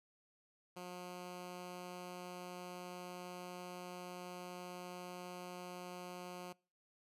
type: tone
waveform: 10% pulse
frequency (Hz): 179.4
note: F3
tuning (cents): +47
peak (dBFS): -38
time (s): 0.76-6.53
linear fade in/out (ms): 10
effects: noise-tail reverb RT60 0.4 s tail -26 dB re dry + resampled to 32000 Hz